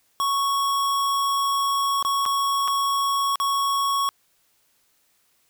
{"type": "tone with dropouts", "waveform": "square", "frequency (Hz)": 1108.7, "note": "C#6", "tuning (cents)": 0, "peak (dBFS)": -21, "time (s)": [0.2, 4.09], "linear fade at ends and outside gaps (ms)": 0, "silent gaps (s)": [[2.026, 2.049], [2.254, 2.261], [2.677, 2.681], [3.357, 3.4]], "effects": ["white hiss -65 dBFS RMS until 5.49 s"]}